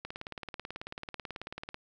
click train, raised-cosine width 0.3 ms, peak -23 dBFS, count 32, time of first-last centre 0.05-1.744 s, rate 18.3 Hz, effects none

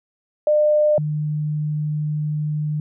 sine tone pair in turn, 602 / 151.07 Hz, D5 / D3, +43 / +49 cents, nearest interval 2 octaves, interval 2394 cents, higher first, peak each -13 / -20 dBFS, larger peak first, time 0.47-0.98 / 0.98-2.8 s, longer second, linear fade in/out 2 ms, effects none

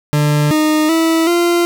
40% pulse tone with pitch steps, 148.4 / 307.7 / 326.2 / 345.3 Hz, D3 / D#4 / E4 / F4, +18 / -19 / -18 / -20 cents, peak -10 dBFS, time 0.13-1.65 s, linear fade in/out 0 ms, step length 380 ms, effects none

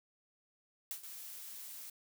blue noise with exponential decay, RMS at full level -38 dBFS, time 0.91-1.14 s, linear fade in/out 1 ms, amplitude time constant 50 ms
blue noise, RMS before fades -48 dBFS, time 1.03-1.9 s, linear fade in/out 5 ms
effects none

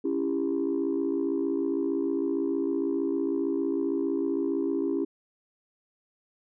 sine chord, C# diminished, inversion none, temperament just, 277.2 / 332.6 / 399.1 Hz, C#4 / E4 / G4, 0 / +16 / +31 cents, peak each -28 / -28 / -29 dBFS, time 0.04-5.05 s, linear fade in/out 10 ms, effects tanh soft clip ceiling -19 dBFS

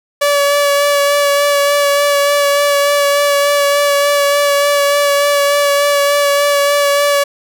sawtooth tone with vibrato, 572 Hz, D5, 46 cents flat, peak -6 dBFS, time 0.21-7.24 s, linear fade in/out 10 ms, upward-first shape sine, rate 3.4 Hz, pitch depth 16 cents each way, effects none

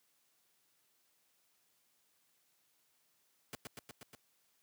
pink noise with echo, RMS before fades -44 dBFS, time 3.53-3.55 s, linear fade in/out 0 ms, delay 120 ms, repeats 5, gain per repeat -2 dB, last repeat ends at 4.15 s, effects white hiss -75 dBFS RMS until 4.62 s + high-pass 100 Hz 12 dB/octave

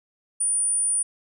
sine tone, 9397 Hz, D9, in tune, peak -20 dBFS, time 0.4-1.03 s, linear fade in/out 10 ms, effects none

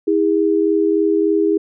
sine tone pair together, 323.1 / 406.5 Hz, E4 / G#4, -35 / -37 cents, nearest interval major third, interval 398 cents, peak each -16 / -15 dBFS, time 0.07-1.58 s, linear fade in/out 10 ms, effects none

